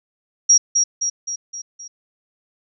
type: tone with echo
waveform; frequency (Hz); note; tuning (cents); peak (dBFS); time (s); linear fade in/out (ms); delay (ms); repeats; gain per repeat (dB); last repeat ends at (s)
sine; 5670; F8; +25; -8; 0.49-0.58; 10; 260; 5; -5; 1.88
effects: none